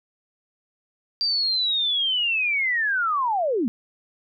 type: linear sweep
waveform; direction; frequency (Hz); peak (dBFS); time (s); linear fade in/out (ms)
sine; down; 4724 to 207.7; -20; 1.21-3.68; 0
effects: none